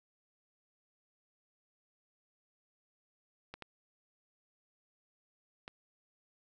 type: clicks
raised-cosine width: 0.3 ms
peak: -28 dBFS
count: 3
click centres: 3.54 / 3.623 / 5.679 s
effects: none